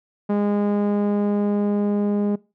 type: tone with low-pass filter sweep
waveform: sawtooth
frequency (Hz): 205.1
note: G#3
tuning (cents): -21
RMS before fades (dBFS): -21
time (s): 0.29-2.36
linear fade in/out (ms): 10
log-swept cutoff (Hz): 900 to 500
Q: 0.74
effects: noise-tail reverb RT60 0.3 s tail -23 dB re dry